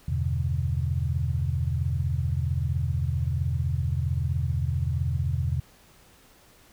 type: chord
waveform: sine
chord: E minor seventh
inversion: none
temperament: equal with one note detuned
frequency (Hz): 82.41 / 98 / 125.56 / 146.83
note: E2 / G2 / B2 / D3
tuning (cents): 0 / 0 / +29 / 0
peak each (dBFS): -27 / -32 / -28 / -32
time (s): 0.08-5.6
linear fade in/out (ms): 5
effects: pink hiss -56 dBFS RMS until 6.72 s